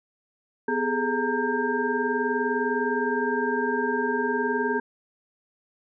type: tone cluster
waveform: sine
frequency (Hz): 250.2 / 408.3 / 427.9 / 922 / 1590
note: B3 / G#4 / A4 / A#5 / G6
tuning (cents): +23 / -29 / -48 / -19 / +24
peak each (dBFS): -29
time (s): 0.68-4.8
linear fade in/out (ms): 5
effects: none